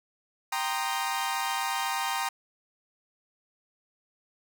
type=chord; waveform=sawtooth; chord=C minor seventh; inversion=second; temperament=equal with one note detuned; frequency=784 / 932.3 / 1046.5 / 1233.8 Hz; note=G5 / Bb5 / C6 / Eb6; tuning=0 / 0 / 0 / -15 cents; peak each=-29 / -28 / -32 / -32 dBFS; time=0.52-2.29 s; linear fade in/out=5 ms; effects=none